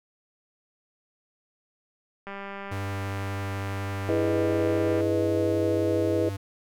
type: click train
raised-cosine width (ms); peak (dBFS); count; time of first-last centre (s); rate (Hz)
0.5; -23; 543; 2.27-5.007; 198
type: tone with vibrato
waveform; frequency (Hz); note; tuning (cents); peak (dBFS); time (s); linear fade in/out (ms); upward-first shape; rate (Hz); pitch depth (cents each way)
square; 98; G2; 0; -31; 2.71-6.37; 10; sine; 12; 11
type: chord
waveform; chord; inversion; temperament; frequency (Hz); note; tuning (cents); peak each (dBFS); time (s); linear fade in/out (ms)
sine; E major seventh; none; equal; 329.6 / 415.3 / 493.9 / 622.3; E4 / G#4 / B4 / D#5; 0 / 0 / 0 / 0; -26 / -29 / -28 / -30; 4.09-6.29; 0
effects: none